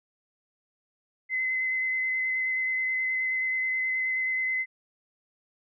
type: tone with vibrato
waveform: sine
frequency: 2045 Hz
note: C7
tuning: 40 cents flat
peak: -25 dBFS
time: 1.29-4.66 s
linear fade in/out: 50 ms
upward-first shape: square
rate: 9.4 Hz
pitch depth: 10 cents each way
effects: none